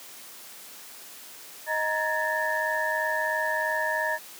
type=tone cluster; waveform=sine; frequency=625 / 938 / 1701 / 1804 Hz; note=D#5 / A#5 / G#6 / A6; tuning=+8 / +11 / +41 / +43 cents; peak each=-30 dBFS; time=1.66-4.19 s; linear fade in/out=50 ms; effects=white hiss -45 dBFS RMS until 4.39 s + high-pass 200 Hz 12 dB/octave